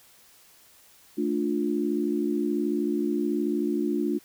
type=chord; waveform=sine; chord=D minor; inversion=second; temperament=just; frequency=220.2 / 293.7 / 352.4 Hz; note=A3 / D4 / F4; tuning=+2 / 0 / +16 cents; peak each=-29 / -27 / -28 dBFS; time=1.17-4.19 s; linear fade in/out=20 ms; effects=white hiss -56 dBFS RMS until 4.24 s